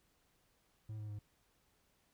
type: tone with pitch steps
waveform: triangle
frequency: 108.4 / 106.11 / 103.86 Hz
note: A2 / G#2 / G#2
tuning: -25 / +38 / +1 cents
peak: -40 dBFS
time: 0.89-1.19 s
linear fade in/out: 5 ms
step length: 100 ms
effects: pink hiss -75 dBFS RMS until 2.13 s